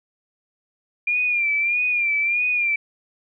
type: tone with vibrato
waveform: sine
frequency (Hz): 2394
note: D7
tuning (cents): +33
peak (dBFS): -18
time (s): 1.07-2.76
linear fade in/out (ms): 5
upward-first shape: sine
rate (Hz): 1.6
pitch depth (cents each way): 65
effects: none